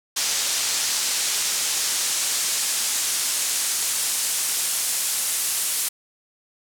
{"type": "noise with band-pass filter sweep", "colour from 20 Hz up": "pink", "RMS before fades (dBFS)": -24, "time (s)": [0.16, 5.89], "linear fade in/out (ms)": 10, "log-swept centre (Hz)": [6200, 9700], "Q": 1, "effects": []}